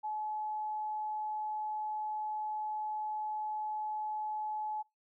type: tone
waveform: sine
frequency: 855 Hz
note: A5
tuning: 50 cents flat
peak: -34 dBFS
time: 0.03-4.83 s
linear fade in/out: 20 ms
effects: noise-tail reverb RT60 0.2 s tail -24 dB re dry